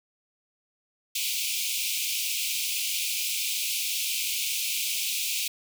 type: high-pass noise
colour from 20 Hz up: pink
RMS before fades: -29 dBFS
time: 1.15-5.48 s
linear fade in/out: 5 ms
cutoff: 2300 Hz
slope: 96 dB/octave
effects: none